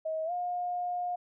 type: tone with pitch glide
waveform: sine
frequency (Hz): 635 to 712.8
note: D#5 to F5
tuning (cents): +35 to +35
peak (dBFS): -30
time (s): 0.05-1.16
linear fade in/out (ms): 10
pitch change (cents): +200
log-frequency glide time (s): 0.25-0.32
effects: none